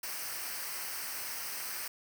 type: noise with comb filter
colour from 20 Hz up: white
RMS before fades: -39 dBFS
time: 0.03-1.88 s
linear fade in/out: 5 ms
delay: 0.28 ms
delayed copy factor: -0.65
effects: none